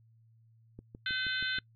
click train, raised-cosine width 3 ms, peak -33 dBFS, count 6, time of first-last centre 0.79-1.585 s, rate 6.29 Hz
harmonic tone, 510 Hz, C5, 44 cents flat, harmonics 3 / 4 / 5 / 6 / 7 / 8, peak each -33 / -43 / -45 / -41 / -38 / -41 dBFS, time 1.06-1.59 s, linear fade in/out 2 ms
effects noise-tail reverb RT60 0.1 s tail -25 dB re dry + added 113 Hz sine -60 dBFS peak until 1.75 s

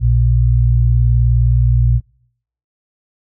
sine tone pair together, 60.1 / 119.27 Hz, B1 / A#2, -46 / +40 cents, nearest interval octave, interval 1186 cents, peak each -12 dBFS, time 0-2.01 s, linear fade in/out 50 ms, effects noise-tail reverb RT60 0.7 s tail -26 dB re dry

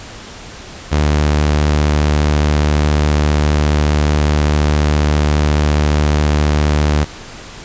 sawtooth tone, 74.6 Hz, D2, 28 cents sharp, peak -7 dBFS, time 0.91-7.05 s, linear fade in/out 20 ms, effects pink hiss -33 dBFS RMS until 7.64 s + resampled to 16000 Hz

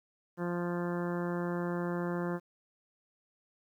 harmonic tone, 174.61 Hz, F3, in tune, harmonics 1 / 2 / 3 / 4 / 5 / 6 / 7 / 8 / 9 / 10, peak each -34 / -36 / -40 / -46 / -47 / -45 / -49 / -48 / -49 / -50 dBFS, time 0.37-2.4 s, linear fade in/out 50 ms, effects 11-bit

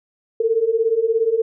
sine beating tone pair, 440 / 457 Hz, A4 / A#4, 0 / -34 cents, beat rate 17 Hz, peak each -20 / -17 dBFS, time 0.4-1.42 s, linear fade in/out 5 ms, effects none

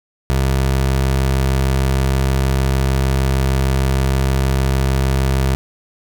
25% pulse tone, 66.5 Hz, C2, 29 cents sharp, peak -10 dBFS, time 0.3-5.55 s, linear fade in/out 0 ms, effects none

